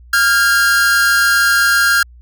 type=tone pair together; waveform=45% pulse; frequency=1396.9 / 1624.4 Hz; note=F6 / G#6; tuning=0 / -39 cents; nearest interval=minor third; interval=261 cents; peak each=-13 dBFS; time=0.13-2.03 s; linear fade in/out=5 ms; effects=added 60 Hz sine -38 dBFS peak until 2.21 s